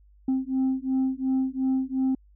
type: beating tone pair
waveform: sine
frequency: 261.6 / 264.4 Hz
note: C4 / C4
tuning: 0 / +18 cents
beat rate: 2.8 Hz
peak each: -24 dBFS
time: 0.28-2.15 s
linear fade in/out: 5 ms
effects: tanh soft clip ceiling -19 dBFS + added 50 Hz sine -53 dBFS peak until 2.35 s